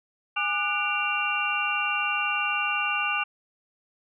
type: tone cluster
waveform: sine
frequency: 824 / 1202 / 1476 / 2356 / 2770 Hz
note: G#5 / D6 / F#6 / D7 / F7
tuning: -14 / +40 / -5 / +5 / -15 cents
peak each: -33 / -30 / -32 / -32 / -27 dBFS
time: 0.36-3.24 s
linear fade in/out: 10 ms
effects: none